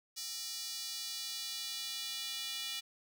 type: tone with high-pass filter sweep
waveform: square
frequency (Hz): 265.8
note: C4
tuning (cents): +27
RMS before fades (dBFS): -41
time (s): 0.16-2.81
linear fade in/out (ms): 20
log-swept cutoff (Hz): 5000 to 3300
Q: 2.2
effects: none